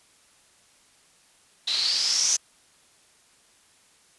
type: noise with low-pass filter sweep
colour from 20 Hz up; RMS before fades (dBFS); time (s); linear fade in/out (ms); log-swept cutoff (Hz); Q
blue; -24; 1.67-2.37; 10; 3900 to 6300; 7.7
effects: white hiss -59 dBFS RMS until 4.18 s + resampled to 24000 Hz